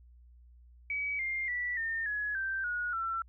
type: tone with pitch steps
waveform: sine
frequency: 2276 / 2111 / 1958.6 / 1816.9 / 1685.5 / 1563.6 / 1450.4 / 1345.5 Hz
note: C#7 / C7 / B6 / A#6 / G#6 / G6 / F#6 / E6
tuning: +45 / +15 / -15 / -45 / +25 / -5 / -35 / +35 cents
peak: -31 dBFS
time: 0.9-3.22 s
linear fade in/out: 2 ms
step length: 290 ms
effects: added 60 Hz sine -54 dBFS peak until 3.28 s